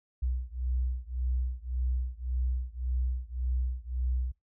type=beating tone pair; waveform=sine; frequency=61.74 / 63.54 Hz; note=B1 / B1; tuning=0 / +50 cents; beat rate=1.8 Hz; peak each=-31 / -32 dBFS; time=0.22-4.32 s; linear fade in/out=10 ms; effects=noise-tail reverb RT60 0.2 s tail -25 dB re dry